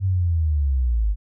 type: linear sweep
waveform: sine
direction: down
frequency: 98 to 48.64 Hz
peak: -17 dBFS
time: 0-1.16 s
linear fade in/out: 50 ms
effects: none